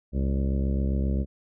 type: harmonic tone with a mistuned harmonic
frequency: 67.5 Hz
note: C#2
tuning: 45 cents flat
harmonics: 1 / 2 / 3 / 4 / 5 / 6 / 7 / 8 / 9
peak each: -24 / -32 / -30 / -37 / -39 / -42 / -43 / -44 / -45 dBFS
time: 0.12-1.26 s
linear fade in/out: 50 ms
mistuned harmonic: 9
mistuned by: -38 cents
effects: none